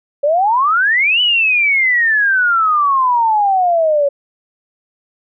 sine exponential two-way sweep, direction up then down, 555 to 3000 to 555 Hz, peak -10 dBFS, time 0.23-4.09 s, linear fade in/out 10 ms, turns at 1.21 s, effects none

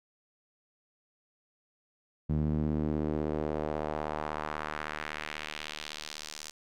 sawtooth tone with band-pass filter sweep, 76.2 Hz, D#2, 36 cents flat, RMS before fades -34 dBFS, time 2.29-6.51 s, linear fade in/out 10 ms, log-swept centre 170 to 6300 Hz, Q 1.4, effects none

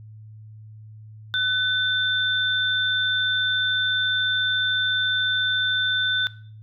sine tone pair together, 1506 / 3553 Hz, F#6 / A7, +30 / +16 cents, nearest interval octave + minor third, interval 1486 cents, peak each -23 dBFS, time 1.34-6.27 s, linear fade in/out 0 ms, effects noise-tail reverb RT60 0.5 s tail -18 dB re dry + added 108 Hz sine -40 dBFS peak until 6.62 s

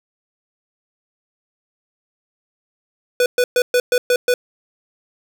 square tone bursts, 493.9 Hz, B4, in tune, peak -13 dBFS, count 7, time 3.2-4.34 s, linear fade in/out 2 ms, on 60 ms, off 120 ms, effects none

